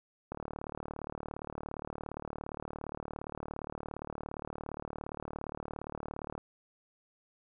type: click train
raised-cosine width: 1 ms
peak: -25 dBFS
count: 227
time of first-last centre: 0.32-6.379 s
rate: 37.3 Hz
effects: none